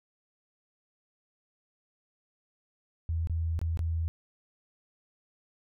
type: tone with dropouts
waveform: sine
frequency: 82.1 Hz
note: E2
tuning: 6 cents flat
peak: -27 dBFS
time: 3.09-4.08 s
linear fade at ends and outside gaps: 0 ms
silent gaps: 3.272-3.297 / 3.591-3.615 / 3.773-3.792 s
effects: none